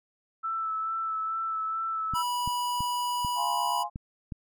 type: tone with vibrato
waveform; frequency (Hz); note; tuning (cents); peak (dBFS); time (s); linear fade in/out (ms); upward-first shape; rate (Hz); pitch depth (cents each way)
sine; 1318.5; E6; 0; -28; 0.43-2.23; 20; sine; 2.3; 18
type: clicks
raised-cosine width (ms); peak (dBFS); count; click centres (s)
5; -23; 6; 2.137 / 2.476 / 2.806 / 3.248 / 3.959 / 4.322
type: tone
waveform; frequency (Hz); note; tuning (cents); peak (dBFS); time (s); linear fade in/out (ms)
square; 978; B5; -17; -28; 2.14-3.84; 20
type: chord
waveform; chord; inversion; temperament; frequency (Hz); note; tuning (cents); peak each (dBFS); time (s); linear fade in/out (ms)
sine; F minor; none; equal; 698.5 / 830.6 / 1046.5; F5 / Ab5 / C6; 0 / 0 / 0; -35 / -32 / -34; 3.35-3.9; 50
effects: none